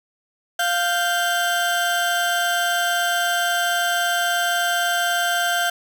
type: tone pair together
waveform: 30% pulse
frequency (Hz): 698.5 / 1565.7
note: F5 / G6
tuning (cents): 0 / -3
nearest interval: octave + major second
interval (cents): 1397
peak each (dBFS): -19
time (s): 0.59-5.7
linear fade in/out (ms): 5
effects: none